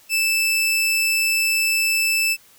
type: tone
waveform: sawtooth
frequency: 2637 Hz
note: E7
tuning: in tune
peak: -14 dBFS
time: 0.09-2.37 s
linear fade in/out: 50 ms
effects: white hiss -52 dBFS RMS until 2.58 s